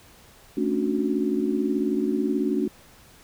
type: chord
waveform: sine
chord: D major seventh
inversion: second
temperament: just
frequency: 220.2 / 275.3 / 293.7 / 367.1 Hz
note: A3 / C#4 / D4 / F#4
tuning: +2 / -12 / 0 / -14 cents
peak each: -27 dBFS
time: 0.57-2.68 s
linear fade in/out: 5 ms
effects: pink hiss -52 dBFS RMS until 3.23 s